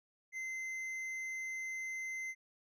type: tone with hard clipping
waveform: triangle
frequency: 2067 Hz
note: C7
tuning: 22 cents flat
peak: -40 dBFS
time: 0.32-2.35 s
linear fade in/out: 50 ms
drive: 9 dB
effects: none